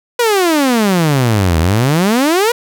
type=exponential two-way sweep; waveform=sawtooth; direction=down then up; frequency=493.9 to 77.78 to 493.9 Hz; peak=-6 dBFS; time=0.19-2.52 s; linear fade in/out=5 ms; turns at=1.59 s; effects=none